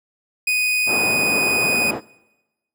40% pulse tone, 2489 Hz, D#7, in tune, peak -16 dBFS, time 0.47-1.91 s, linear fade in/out 5 ms
pink band-pass noise, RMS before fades -26 dBFS, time 0.86-2.01 s, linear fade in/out 50 ms, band 240 to 960 Hz, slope 12 dB/octave
effects noise-tail reverb RT60 1.0 s tail -22 dB re dry

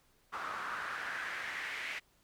pink noise with band-pass filter sweep, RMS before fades -40 dBFS, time 0.32-2 s, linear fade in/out 20 ms, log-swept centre 1200 to 2200 Hz, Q 3.5, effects pink hiss -70 dBFS RMS until 2.23 s

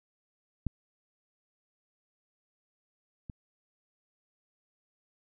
clicks, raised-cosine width 5 ms, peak -18 / -28 dBFS, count 2, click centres 0.667 / 3.298 s, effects none

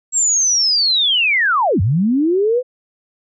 sine linear two-way sweep, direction down then up, 7640 to 84.9 to 516 Hz, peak -12 dBFS, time 0.12-2.63 s, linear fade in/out 50 ms, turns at 1.81 s, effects none

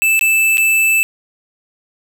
square tone with dropouts, 2637 Hz, E7, in tune, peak -11 dBFS, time 0.02-1.03 s, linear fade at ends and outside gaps 0 ms, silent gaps 0.193-0.211 / 0.572-0.58 s, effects none

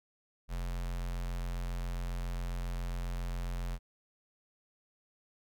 square tone with notch filter, 43.68 Hz, F1, 1 cent sharp, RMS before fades -36 dBFS, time 0.48-3.79 s, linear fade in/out 50 ms, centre 330 Hz, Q 1.5, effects none

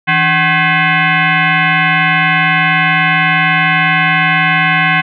sine tone with frequency modulation, 293.7 Hz, D4, in tune, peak -8 dBFS, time 0.07-5.02 s, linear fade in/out 20 ms, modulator 457 Hz, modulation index 5.2, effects none

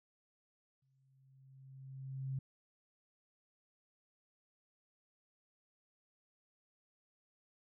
sine tone with exponential growth, 133.6 Hz, C3, 36 cents sharp, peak -35 dBFS, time 0.82-2.39 s, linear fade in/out 5 ms, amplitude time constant 340 ms, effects none

